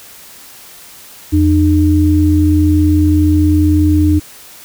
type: tone pair together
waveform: sine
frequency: 84.8 / 303.6 Hz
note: E2 / D#4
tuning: +50 / -42 cents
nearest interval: octave + minor seventh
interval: 2208 cents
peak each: -10 dBFS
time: 1.32-4.2 s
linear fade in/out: 20 ms
effects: white hiss -37 dBFS RMS until 4.64 s